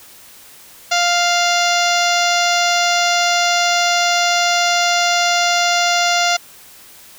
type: harmonic tone with a mistuned harmonic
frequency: 698.5 Hz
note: F5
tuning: in tune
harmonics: 1 / 2 / 3 / 4 / 5 / 6 / 7 / 8 / 9 / 10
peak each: -17 / -20 / -22 / -23 / -24 / -25 / -25 / -26 / -27 / -27 dBFS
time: 0.91-6.37 s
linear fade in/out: 10 ms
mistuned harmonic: 9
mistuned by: -58 cents
effects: white hiss -42 dBFS RMS until 7.18 s